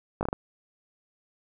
slowing click train, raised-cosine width 1 ms, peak -14 dBFS, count 5, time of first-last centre 0.21-0.329 s, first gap 19 ms, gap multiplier 1.31, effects none

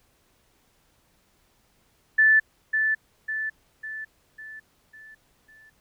sine tone with echo, 1753 Hz, A6, 7 cents flat, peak -14 dBFS, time 2.18-2.4 s, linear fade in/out 10 ms, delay 550 ms, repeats 6, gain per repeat -6 dB, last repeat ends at 5.7 s, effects pink hiss -65 dBFS RMS until 5.8 s

